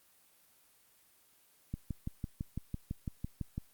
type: click train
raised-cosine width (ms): 5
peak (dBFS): -24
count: 12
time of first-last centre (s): 1.74-3.579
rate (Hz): 5.98
effects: white hiss -66 dBFS RMS until 3.73 s + Opus 24 kbps